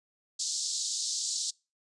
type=band-pass noise; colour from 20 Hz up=white; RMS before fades=-33 dBFS; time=0.39-1.51 s; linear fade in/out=10 ms; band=3900 to 7800 Hz; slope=48 dB/octave; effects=noise-tail reverb RT60 0.3 s tail -26 dB re dry + resampled to 24000 Hz